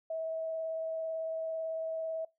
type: tone with vibrato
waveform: sine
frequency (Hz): 646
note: E5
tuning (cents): -35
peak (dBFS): -33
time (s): 0.1-2.25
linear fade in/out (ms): 5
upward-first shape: triangle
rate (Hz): 18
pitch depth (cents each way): 12
effects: noise-tail reverb RT60 0.2 s tail -21 dB re dry